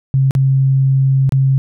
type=tone with dropouts; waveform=sine; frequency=134.4 Hz; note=C3; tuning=47 cents sharp; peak=-9 dBFS; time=0.14-1.58 s; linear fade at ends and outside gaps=0 ms; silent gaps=0.309-0.351 / 1.293-1.322 s; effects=none